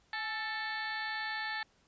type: harmonic tone with a mistuned harmonic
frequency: 441.6 Hz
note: A4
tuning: 6 cents sharp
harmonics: 2 / 3 / 4 / 5 / 6 / 7 / 8 / 9 / 10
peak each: -41 / -47 / -37 / -45 / -52 / -54 / -48 / -49 / -47 dBFS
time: 0.13-1.63 s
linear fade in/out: 2 ms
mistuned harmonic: 2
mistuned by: -60 cents
effects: pink hiss -69 dBFS RMS until 1.87 s + resampled to 16000 Hz